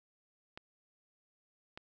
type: clicks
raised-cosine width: 0.3 ms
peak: -29 dBFS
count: 2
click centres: 0.575 / 1.775 s
effects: none